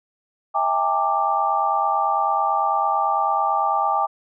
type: tone cluster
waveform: sine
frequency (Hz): 649 / 804 / 893 / 1178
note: E5 / G5 / A5 / D6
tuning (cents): -27 / +44 / +25 / +5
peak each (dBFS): -28 / -21 / -25 / -22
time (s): 0.54-4.07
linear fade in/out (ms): 20
effects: none